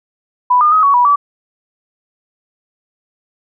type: tone with pitch steps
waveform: sine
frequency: 991 / 1213 / 1265 / 1121 / 976 / 1151 Hz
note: B5 / D#6 / D#6 / C#6 / B5 / D6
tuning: +6 / -44 / +28 / +19 / -21 / -35 cents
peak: -7 dBFS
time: 0.5-1.16 s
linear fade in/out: 10 ms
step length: 110 ms
effects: none